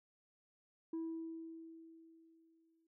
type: tone with exponential decay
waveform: sine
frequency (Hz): 326.8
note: E4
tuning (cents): -15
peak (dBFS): -35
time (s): 0.93-2.87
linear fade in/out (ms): 5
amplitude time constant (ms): 420
effects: noise-tail reverb RT60 0.1 s tail -26 dB re dry + tanh soft clip ceiling -37 dBFS